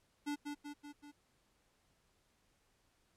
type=tone with echo; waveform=square; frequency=291.3 Hz; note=D4; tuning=14 cents flat; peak=-37 dBFS; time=0.26-0.36 s; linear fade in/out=20 ms; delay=190 ms; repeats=4; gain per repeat=-4 dB; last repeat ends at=1.12 s; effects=pink hiss -75 dBFS RMS until 3.16 s + low-pass 11000 Hz 12 dB/octave